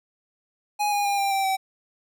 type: tone with pitch steps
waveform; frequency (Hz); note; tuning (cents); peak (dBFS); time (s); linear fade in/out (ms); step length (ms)
square; 830.6 / 817.7 / 805.1 / 792.6 / 780.4 / 768.3; G#5 / G#5 / G5 / G5 / G5 / G5; 0 / -27 / +46 / +19 / -8 / -35; -22; 0.79-1.57; 20; 130
effects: none